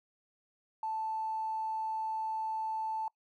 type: tone with tanh clipping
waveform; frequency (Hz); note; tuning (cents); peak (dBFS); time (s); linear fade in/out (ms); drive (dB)
triangle; 880; A5; 0; -32; 0.83-3.08; 2; 2
effects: noise-tail reverb RT60 0.1 s tail -24 dB re dry